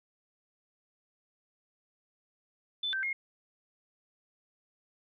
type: tone with pitch steps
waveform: sine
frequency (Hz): 3515 / 1556 / 2144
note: A7 / G6 / C7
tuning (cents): -2 / -13 / +42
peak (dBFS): -30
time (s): 2.83-3.13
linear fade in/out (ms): 5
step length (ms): 100
effects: none